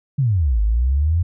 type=exponential two-way sweep; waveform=sine; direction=down then up; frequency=147.3 to 50.7 to 89.3 Hz; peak=-14 dBFS; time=0.18-1.23 s; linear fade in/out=10 ms; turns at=0.61 s; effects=none

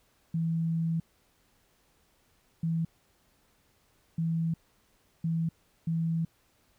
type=tone bursts at uneven times; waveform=sine; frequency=164.3 Hz; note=E3; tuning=5 cents flat; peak=-26 dBFS; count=5; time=0.34-1 / 2.63-2.85 / 4.18-4.54 / 5.24-5.49 / 5.87-6.25 s; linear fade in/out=5 ms; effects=pink hiss -68 dBFS RMS until 6.78 s

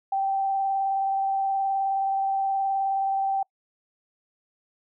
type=tone with vibrato; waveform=sine; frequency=780 Hz; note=G5; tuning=9 cents flat; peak=-22 dBFS; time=0.12-3.43 s; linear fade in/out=5 ms; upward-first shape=sine; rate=19 Hz; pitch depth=13 cents each way; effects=noise-tail reverb RT60 0.1 s tail -26 dB re dry

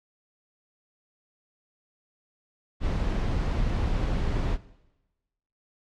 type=noise; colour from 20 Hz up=brown; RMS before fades=-26 dBFS; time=2.8-4.58 s; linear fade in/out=50 ms; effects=noise-tail reverb RT60 1.0 s tail -18 dB re dry + low-pass 5000 Hz 12 dB/octave

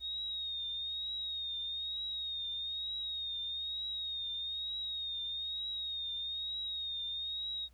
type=tone with vibrato; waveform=sine; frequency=3729 Hz; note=A#7; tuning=in tune; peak=-36 dBFS; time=0-7.69 s; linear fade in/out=50 ms; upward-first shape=triangle; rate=1.1 Hz; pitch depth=61 cents each way; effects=added 60 Hz sine -59 dBFS peak until 7.73 s + pink hiss -72 dBFS RMS until 7.73 s

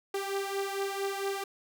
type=beating tone pair; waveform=sawtooth; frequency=392.5 / 396.9 Hz; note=G4 / G4; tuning=+2 / +22 cents; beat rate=4.4 Hz; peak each=-29 / -32 dBFS; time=0.14-1.44 s; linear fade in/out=5 ms; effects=none

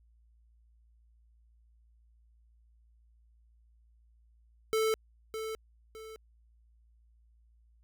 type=tone with echo; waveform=square; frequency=440 Hz; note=A4; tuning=in tune; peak=-27 dBFS; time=4.73-4.94 s; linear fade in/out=0 ms; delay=610 ms; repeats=2; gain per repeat=-9 dB; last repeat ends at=6.16 s; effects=added 57 Hz sine -61 dBFS peak until 7.83 s

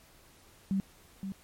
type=tone with echo; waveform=sine; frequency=193.8 Hz; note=G3; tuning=20 cents flat; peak=-26 dBFS; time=0.71-0.8 s; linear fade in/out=0 ms; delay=520 ms; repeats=1; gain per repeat=-8 dB; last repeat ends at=1.32 s; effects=pink hiss -59 dBFS RMS until 1.43 s + MP3 64 kbps

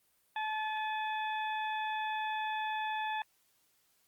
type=harmonic tone with a mistuned harmonic; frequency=865 Hz; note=A5; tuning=30 cents flat; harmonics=1 / 2 / 3 / 4; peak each=-34 / -40 / -44 / -46 dBFS; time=0.36-3.22 s; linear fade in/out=2 ms; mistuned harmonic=3; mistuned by=-45 cents; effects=white hiss -72 dBFS RMS until 4.07 s + Opus 32 kbps

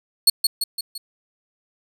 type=tone with echo; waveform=sawtooth; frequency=4355 Hz; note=C#8; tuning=31 cents flat; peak=-7 dBFS; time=0.27-0.3 s; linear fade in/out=5 ms; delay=170 ms; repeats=4; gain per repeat=-5 dB; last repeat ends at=0.98 s; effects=none

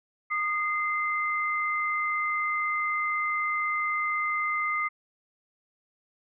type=tone pair together; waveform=sine; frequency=1228 / 2078 Hz; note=D#6 / C7; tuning=-23 / -12 cents; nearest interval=major sixth; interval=911 cents; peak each=-28 dBFS; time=0.3-4.89 s; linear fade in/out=20 ms; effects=none

